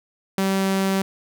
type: tone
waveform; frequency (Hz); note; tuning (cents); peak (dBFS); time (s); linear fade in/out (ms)
sawtooth; 193; G3; -27; -15; 0.38-1.02; 2
effects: none